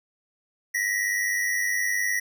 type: tone pair together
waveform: square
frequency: 1884.4 / 1984 Hz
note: A#6 / B6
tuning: +18 / +7 cents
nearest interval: minor second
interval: 89 cents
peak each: -26 / -28 dBFS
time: 0.74-2.2 s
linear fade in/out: 10 ms
effects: none